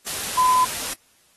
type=tone in noise; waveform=sine; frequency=1011 Hz; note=B5; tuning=40 cents sharp; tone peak=-14 dBFS; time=0.37-0.65 s; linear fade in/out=10 ms; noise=white; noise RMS=-28 dBFS; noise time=0.06-0.94 s; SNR=+11 dB; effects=white hiss -59 dBFS RMS until 1.36 s + AAC 32 kbps